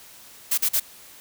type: noise bursts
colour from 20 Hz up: blue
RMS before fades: -21 dBFS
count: 3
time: 0.51-0.8 s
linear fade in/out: 10 ms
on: 68 ms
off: 43 ms
effects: white hiss -47 dBFS RMS until 1.2 s